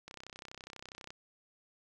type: click train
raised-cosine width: 0.2 ms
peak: -29 dBFS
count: 34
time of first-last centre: 0.08-1.105 s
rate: 32.2 Hz
effects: none